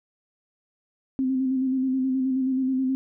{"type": "tone with vibrato", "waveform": "sine", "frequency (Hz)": 261.6, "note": "C4", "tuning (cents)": 0, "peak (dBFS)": -21, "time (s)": [1.19, 2.95], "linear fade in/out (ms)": 0, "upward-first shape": "square", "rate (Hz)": 9.4, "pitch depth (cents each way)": 27, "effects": []}